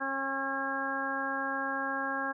harmonic tone, 271.4 Hz, C#4, 36 cents flat, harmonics 1 / 2 / 3 / 4 / 5 / 6, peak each -39 / -40 / -38 / -37 / -40 / -34 dBFS, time 0-2.33 s, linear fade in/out 20 ms, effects none

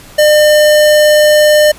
square tone, 603 Hz, D5, 46 cents sharp, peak -5 dBFS, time 0.18-1.72 s, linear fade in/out 10 ms, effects pink hiss -36 dBFS RMS until 1.78 s + resampled to 32000 Hz

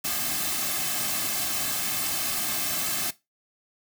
white noise with comb filter, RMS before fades -28 dBFS, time 0.04-3.11 s, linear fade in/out 10 ms, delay 2.1 ms, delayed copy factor -0.75, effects noise-tail reverb RT60 0.2 s tail -17 dB re dry

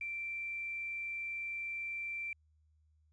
sine tone with quantisation, 2349 Hz, D7, in tune, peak -37 dBFS, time 0.01-2.33 s, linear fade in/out 2 ms, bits 11, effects added 77 Hz sine -67 dBFS peak until 3.12 s + resampled to 22050 Hz

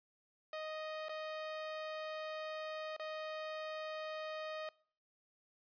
sawtooth tone with dropouts, 623 Hz, D#5, 2 cents sharp, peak -37 dBFS, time 0.53-4.69 s, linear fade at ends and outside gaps 2 ms, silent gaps 1.085-1.093 / 2.965-2.996 s, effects noise-tail reverb RT60 0.5 s tail -24 dB re dry + resampled to 11025 Hz

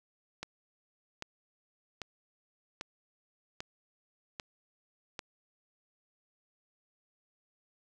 click train, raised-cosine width 0.2 ms, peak -21 dBFS, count 7, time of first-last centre 0.43-5.192 s, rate 1.26 Hz, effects none

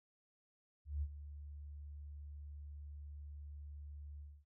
sine tone with ADSR envelope, 72.9 Hz, D2, 12 cents flat, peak -34 dBFS, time 0.85-4.45 s, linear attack 170 ms, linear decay 56 ms, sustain -13 dB, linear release 250 ms, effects none

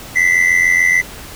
triangle tone pair together, 1967.1 / 2054 Hz, B6 / C7, -7 / -33 cents, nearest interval minor second, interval 74 cents, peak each -11 dBFS, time 0.15-1.02 s, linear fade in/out 20 ms, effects pink hiss -33 dBFS RMS until 1.35 s

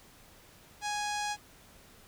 sawtooth tone with low-pass filter, 830.6 Hz, G#5, in tune, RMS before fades -34 dBFS, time 0.81-1.37 s, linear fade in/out 50 ms, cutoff 7000 Hz, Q 1.8, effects pink hiss -57 dBFS RMS until 2.07 s

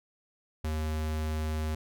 square tone, 77.78 Hz, D#2, in tune, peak -30 dBFS, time 0.64-1.75 s, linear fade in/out 5 ms, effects none

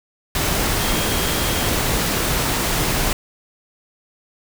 sine tone in noise, 3237 Hz, G#7, 45 cents flat, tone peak -31 dBFS, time 0.8-1.69 s, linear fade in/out 2 ms, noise pink, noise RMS -20 dBFS, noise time 0.35-3.13 s, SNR -14 dB, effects none

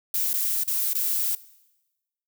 violet noise with dropouts, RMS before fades -25 dBFS, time 0.14-1.35 s, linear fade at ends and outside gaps 2 ms, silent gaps 0.332-0.339 / 0.636-0.677 / 0.933-0.951 s, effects noise-tail reverb RT60 1.0 s tail -19 dB re dry

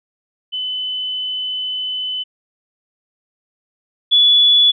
sine tone pair in turn, 3018 / 3425 Hz, F#7 / A7, +34 / -47 cents, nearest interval major second, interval 219 cents, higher second, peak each -20 / -8 dBFS, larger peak second, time 0.52-2.24 / 4.11-4.72 s, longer first, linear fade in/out 20 ms, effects none

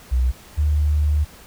sine tone pair in turn, 62.8 / 74.68 Hz, B1 / D2, +30 / +30 cents, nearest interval minor third, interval 300 cents, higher second, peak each -15 dBFS, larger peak neither, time 0.11-0.32 / 0.57-1.25 s, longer second, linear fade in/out 20 ms, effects pink hiss -45 dBFS RMS until 1.46 s

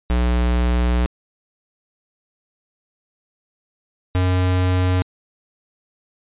square tone pair in turn, 60.5 / 91.56 Hz, B1 / F#2, -35 / -18 cents, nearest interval perfect fifth, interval 717 cents, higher second, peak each -16 dBFS, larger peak neither, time 0.1-1.06 / 4.15-5.02 s, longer first, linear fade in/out 0 ms, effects resampled to 8000 Hz

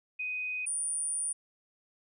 sine tone pair in turn, 2500 / 9371 Hz, D#7 / D9, +8 / -5 cents, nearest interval octave + major seventh, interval 2287 cents, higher second, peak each -32 / -30 dBFS, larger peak second, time 0.19-0.66 / 0.66-1.33 s, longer second, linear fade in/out 10 ms, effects none

